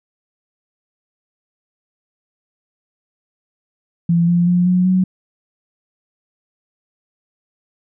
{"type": "tone with pitch steps", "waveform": "sine", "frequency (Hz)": [169.8, 173.57, 177.42, 181.36, 185.38], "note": ["F3", "F3", "F3", "F#3", "F#3"], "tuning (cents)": [-48, -10, 28, -34, 4], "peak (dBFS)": -11, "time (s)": [4.09, 5.04], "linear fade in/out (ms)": 5, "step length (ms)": 190, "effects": []}